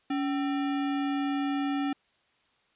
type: tone with sample-and-hold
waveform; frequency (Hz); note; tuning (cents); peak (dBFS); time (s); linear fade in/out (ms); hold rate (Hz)
sine; 281.7; C#4; +28; -26; 0.1-1.93; 5; 1050
effects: white hiss -68 dBFS RMS until 2.75 s + resampled to 8000 Hz